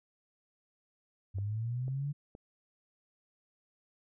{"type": "linear sweep", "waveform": "sine", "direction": "up", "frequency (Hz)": [94.9, 146.83], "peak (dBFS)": -32, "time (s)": [1.34, 2.13], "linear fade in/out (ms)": 20}
{"type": "clicks", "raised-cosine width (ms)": 2, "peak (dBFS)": -35, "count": 3, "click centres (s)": [1.385, 1.881, 2.351]}
{"effects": []}